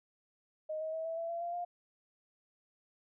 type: tone with pitch steps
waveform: sine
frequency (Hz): 622.3 / 633.2 / 644.2 / 655.5 / 667 / 678.6 / 690.5 / 702.6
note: D#5 / D#5 / E5 / E5 / E5 / F5 / F5 / F5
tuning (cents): 0 / +30 / -40 / -10 / +20 / -50 / -20 / +10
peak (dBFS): -35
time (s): 0.69-1.65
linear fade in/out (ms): 10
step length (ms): 120
effects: none